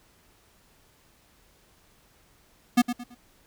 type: tone with echo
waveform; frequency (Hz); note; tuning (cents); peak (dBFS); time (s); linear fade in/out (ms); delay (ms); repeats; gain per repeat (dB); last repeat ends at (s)
square; 243.1; B3; -27; -16; 2.77-2.82; 10; 110; 3; -10; 3.15
effects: pink hiss -61 dBFS RMS until 3.46 s